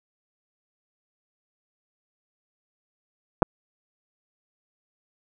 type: clicks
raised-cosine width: 1 ms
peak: -4 dBFS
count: 2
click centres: 3.422 / 3.428 s
effects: none